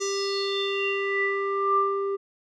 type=tone with low-pass filter sweep; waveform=square; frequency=395.4 Hz; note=G4; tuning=15 cents sharp; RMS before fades=-26 dBFS; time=0-2.17 s; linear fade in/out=20 ms; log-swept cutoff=6300 to 810 Hz; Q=7.7; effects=none